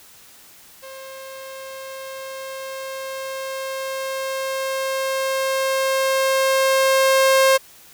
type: tone with level ramp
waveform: sawtooth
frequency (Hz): 533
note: C5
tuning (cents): +32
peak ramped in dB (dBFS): -32 to -8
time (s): 0.82-7.58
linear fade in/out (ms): 20
effects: white hiss -47 dBFS RMS until 7.93 s